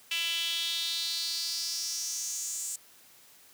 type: tone with high-pass filter sweep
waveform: sawtooth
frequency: 334.4 Hz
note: E4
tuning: 25 cents sharp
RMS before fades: -33 dBFS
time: 0.11-2.76 s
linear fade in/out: 5 ms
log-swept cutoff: 2800 to 7700 Hz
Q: 4.8
effects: white hiss -57 dBFS RMS until 3.53 s + high-pass 100 Hz 12 dB/octave